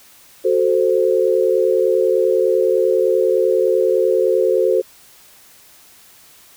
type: chord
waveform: sine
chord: F# diminished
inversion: none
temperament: equal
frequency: 370 / 440 / 523.3 Hz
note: F#4 / A4 / C5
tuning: 0 / 0 / 0 cents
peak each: -17 dBFS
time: 0.44-4.82 s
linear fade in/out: 20 ms
effects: white hiss -47 dBFS RMS until 6.56 s